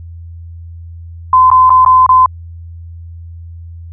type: tone with dropouts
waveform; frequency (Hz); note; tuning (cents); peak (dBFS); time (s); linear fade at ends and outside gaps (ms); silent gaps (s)
sine; 1025; C6; -36; -3; 1.33-2.26; 2; 1.502-1.514 / 1.696-1.703 / 1.849-1.861 / 2.064-2.091
effects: added 84 Hz sine -27 dBFS peak until 3.92 s